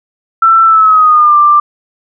sine tone with pitch glide, 1336 to 1183.4 Hz, E6 to D6, +23 to +13 cents, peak -3 dBFS, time 0.42-1.6 s, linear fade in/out 5 ms, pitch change -210 cents, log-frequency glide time 0.65-1.37 s, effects none

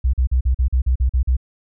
sine tone bursts, 63.4 Hz, B1, 46 cents sharp, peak -13 dBFS, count 10, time 0.04-1.368 s, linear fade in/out 10 ms, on 95 ms, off 42 ms, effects none

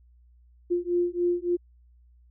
sine beating tone pair, 349.2 / 352.7 Hz, F4 / F4, 0 / +17 cents, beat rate 3.5 Hz, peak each -26 dBFS, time 0.7-1.57 s, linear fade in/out 20 ms, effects added 60 Hz sine -54 dBFS peak until 2.3 s

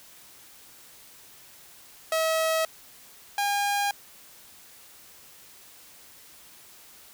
sawtooth tone pair in turn, 643 / 810.1 Hz, E5 / G#5, -43 / -43 cents, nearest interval major third, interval 400 cents, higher second, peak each -19 / -20 dBFS, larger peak first, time 2.12-2.65 / 3.38-3.91 s, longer neither, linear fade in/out 2 ms, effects white hiss -51 dBFS RMS until 7.13 s

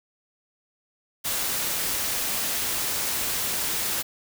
white noise, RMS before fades -27 dBFS, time 1.24-4.03 s, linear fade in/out 20 ms, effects none

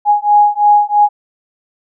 sine beating tone pair, 828 / 831 Hz, G#5 / G#5, -5 / +1 cents, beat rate 3 Hz, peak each -10 dBFS, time 0.05-1.09 s, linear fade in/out 50 ms, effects none

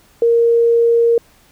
sine tone, 466.2 Hz, A#4, in tune, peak -9 dBFS, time 0.22-1.18 s, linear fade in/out 2 ms, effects pink hiss -51 dBFS RMS until 1.51 s

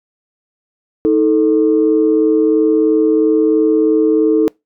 sine tone pair together, 316.4 / 439.4 Hz, D#4 / A4, +29 / -2 cents, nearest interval tritone, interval 569 cents, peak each -11 dBFS, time 1.05-4.48 s, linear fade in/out 0 ms, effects noise-tail reverb RT60 0.2 s tail -26 dB re dry + tanh soft clip ceiling -2 dBFS

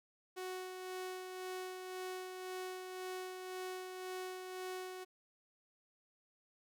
sawtooth tone with tremolo, 370 Hz, F#4, in tune, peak -37 dBFS, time 0.36-5.05 s, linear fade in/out 20 ms, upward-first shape sine, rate 1.9 Hz, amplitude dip 40%, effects none

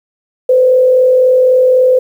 sine tone with frequency modulation, 510 Hz, C5, 44 cents flat, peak -5 dBFS, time 0.49-1.99 s, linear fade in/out 5 ms, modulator 43.8 Hz, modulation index 0.37, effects 7-bit

